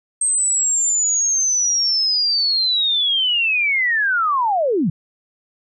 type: linear sweep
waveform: sine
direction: down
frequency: 8372 to 137.1 Hz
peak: -15 dBFS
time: 0.21-4.9 s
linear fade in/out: 5 ms
effects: none